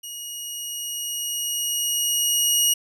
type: tone with level ramp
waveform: 15% pulse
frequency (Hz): 2888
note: F#7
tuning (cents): -43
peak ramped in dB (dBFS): -26 to -9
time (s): 0.03-2.74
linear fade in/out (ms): 10
effects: none